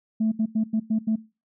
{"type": "tone bursts at uneven times", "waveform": "sine", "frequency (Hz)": 220, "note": "A3", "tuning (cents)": 0, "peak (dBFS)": -18, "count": 6, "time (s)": [[0.2, 0.32], [0.39, 0.46], [0.55, 0.64], [0.73, 0.8], [0.9, 0.99], [1.07, 1.16]], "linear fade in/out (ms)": 10, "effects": ["noise-tail reverb RT60 0.3 s tail -20 dB re dry", "tanh soft clip ceiling -16 dBFS"]}